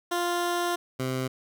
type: tone pair in turn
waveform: 15% pulse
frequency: 349.2 / 129.94 Hz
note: F4 / C3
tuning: 0 / -12 cents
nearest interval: octave + perfect fourth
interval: 1712 cents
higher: first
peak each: -19 / -21 dBFS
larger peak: first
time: 0.11-0.76 / 0.99-1.28 s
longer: first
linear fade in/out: 10 ms
effects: none